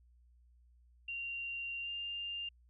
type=tone with pitch glide; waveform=sine; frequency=2767 to 2799 Hz; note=F7 to F7; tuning=-17 to +3 cents; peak=-38 dBFS; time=1.08-2.49 s; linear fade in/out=5 ms; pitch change=+20 cents; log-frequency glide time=1.82-1.89 s; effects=added 60 Hz sine -62 dBFS peak until 2.69 s